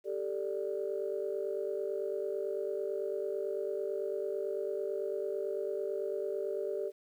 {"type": "chord", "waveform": "sine", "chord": "G suspended second", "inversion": "none", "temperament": "just", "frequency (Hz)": [392, 441, 588], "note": ["G4", "A4", "D5"], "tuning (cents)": [0, 4, 2], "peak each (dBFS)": [-35, -37, -38], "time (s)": [0.04, 6.92], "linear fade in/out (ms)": 50, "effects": ["tanh soft clip ceiling -23 dBFS", "11-bit"]}